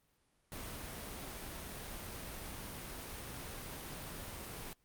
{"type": "noise", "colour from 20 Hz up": "pink", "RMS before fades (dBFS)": -45, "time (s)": [0.52, 4.73], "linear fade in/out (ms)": 0, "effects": ["pink hiss -75 dBFS RMS until 4.84 s", "Opus 32 kbps"]}